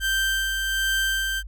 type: tone with tremolo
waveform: 30% pulse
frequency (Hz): 1565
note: G6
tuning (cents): -3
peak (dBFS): -18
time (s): 0-1.43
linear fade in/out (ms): 50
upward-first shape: sine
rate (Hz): 1.3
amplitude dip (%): 35
effects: added 50 Hz sine -34 dBFS peak until 1.47 s